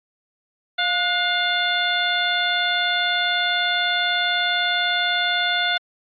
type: harmonic tone with a mistuned harmonic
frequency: 704 Hz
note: F5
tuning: 14 cents sharp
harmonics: 1 / 2 / 3 / 4 / 5 / 6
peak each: -26 / -23 / -27 / -31 / -23 / -34 dBFS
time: 0.78-5.78 s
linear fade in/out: 10 ms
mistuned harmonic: 2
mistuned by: +58 cents
effects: AAC 64 kbps